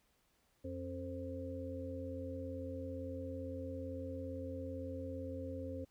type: harmonic tone with a mistuned harmonic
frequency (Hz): 89.4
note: F2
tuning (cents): +41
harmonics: 1 / 3 / 5 / 6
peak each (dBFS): -45 / -45 / -52 / -45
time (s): 0.64-5.85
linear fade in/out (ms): 10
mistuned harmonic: 6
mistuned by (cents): -38
effects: pink hiss -75 dBFS RMS until 5.9 s